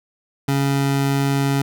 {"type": "tone", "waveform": "25% pulse", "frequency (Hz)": 138.59, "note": "C#3", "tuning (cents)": 0, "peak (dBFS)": -13, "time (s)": [0.48, 1.62], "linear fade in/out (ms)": 5, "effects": []}